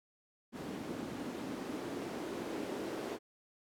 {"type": "noise with band-pass filter sweep", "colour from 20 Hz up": "white", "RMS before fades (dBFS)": -41, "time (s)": [0.52, 3.19], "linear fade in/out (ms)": 50, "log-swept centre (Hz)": [240, 360], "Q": 2, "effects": []}